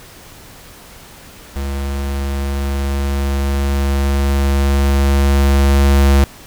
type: tone with level ramp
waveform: square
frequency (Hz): 69.3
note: C#2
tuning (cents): 0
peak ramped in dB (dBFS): -20 to -8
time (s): 1.56-6.24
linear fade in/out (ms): 0
effects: pink hiss -39 dBFS RMS until 6.46 s